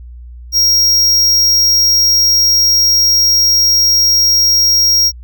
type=tone; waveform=square; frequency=5600 Hz; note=F8; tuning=4 cents sharp; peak=-8 dBFS; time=0.52-5.12 s; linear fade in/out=50 ms; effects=added 60 Hz sine -29 dBFS peak until 5.23 s